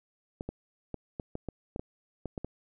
clicks, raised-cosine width 2 ms, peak -22 dBFS, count 11, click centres 0.409 / 0.49 / 0.943 / 1.198 / 1.354 / 1.487 / 1.761 / 1.795 / 2.257 / 2.378 / 2.446 s, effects none

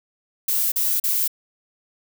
violet noise bursts, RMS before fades -21 dBFS, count 3, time 0.48-1.278 s, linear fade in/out 5 ms, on 240 ms, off 39 ms, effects none

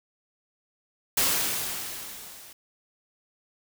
white noise with level ramp, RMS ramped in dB -22 to -48 dBFS, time 1.17-2.53 s, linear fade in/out 5 ms, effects none

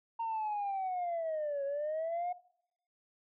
sine linear two-way sweep, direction down then up, 924 to 550 to 724 Hz, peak -31 dBFS, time 0.19-2.33 s, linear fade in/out 10 ms, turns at 1.64 s, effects noise-tail reverb RT60 0.7 s tail -20 dB re dry + tanh soft clip ceiling -30 dBFS

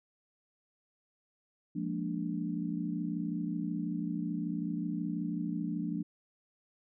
sine chord, Bb dominant seventh, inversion second, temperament equal, 174.61 / 207.7 / 233.1 / 293.7 Hz, F3 / Ab3 / Bb3 / D4, 0 / 0 / 0 / 0 cents, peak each -36 / -39 / -39 / -37 dBFS, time 1.75-6.03 s, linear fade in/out 10 ms, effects none

